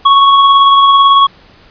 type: tone with tremolo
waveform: square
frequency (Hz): 1108.7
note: C#6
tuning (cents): 0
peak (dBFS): -3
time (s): 0.05-1.27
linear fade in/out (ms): 10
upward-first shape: sine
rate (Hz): 18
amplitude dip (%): 25
effects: pink hiss -42 dBFS RMS until 1.7 s + resampled to 11025 Hz